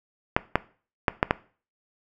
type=clicks; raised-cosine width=0.5 ms; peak=-3 dBFS; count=5; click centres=0.365 / 0.556 / 1.082 / 1.229 / 1.309 s; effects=noise-tail reverb RT60 0.4 s tail -19 dB re dry